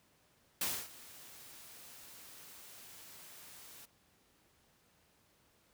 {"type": "noise with ADSR envelope", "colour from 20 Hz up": "white", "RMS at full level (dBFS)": -34, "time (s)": [0.61, 3.86], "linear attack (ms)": 3, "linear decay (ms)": 260, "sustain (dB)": -20, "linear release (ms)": 15, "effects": ["pink hiss -70 dBFS RMS until 5.73 s", "high-pass 60 Hz 12 dB/octave"]}